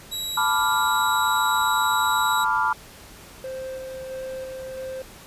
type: tone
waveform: sawtooth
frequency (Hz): 3875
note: B7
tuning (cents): -34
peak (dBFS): -24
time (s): 0.11-2.45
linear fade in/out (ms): 20
type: chord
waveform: sine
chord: B half-diminished seventh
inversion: third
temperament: equal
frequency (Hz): 880 / 987.8 / 1174.7 / 1396.9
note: A5 / B5 / D6 / F6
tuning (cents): 0 / 0 / 0 / 0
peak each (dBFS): -25 / -24 / -26 / -24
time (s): 0.37-2.73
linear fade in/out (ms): 5
type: tone with tremolo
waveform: triangle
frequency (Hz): 523.3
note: C5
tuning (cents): 0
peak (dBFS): -28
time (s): 3.44-5.02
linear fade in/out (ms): 2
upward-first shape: square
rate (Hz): 1.5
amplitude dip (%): 25
effects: pink hiss -45 dBFS RMS until 5.26 s + resampled to 32000 Hz